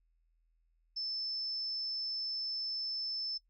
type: tone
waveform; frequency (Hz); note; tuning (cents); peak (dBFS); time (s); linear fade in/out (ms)
sine; 5274; E8; 0; -35; 0.96-3.38; 10
effects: noise-tail reverb RT60 0.1 s tail -20 dB re dry + added 41 Hz sine -70 dBFS peak until 3.49 s